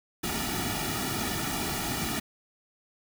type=noise with comb filter; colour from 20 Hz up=pink; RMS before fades=-31 dBFS; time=0.23-2.2 s; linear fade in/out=10 ms; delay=1.9 ms; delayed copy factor=-0.9; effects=none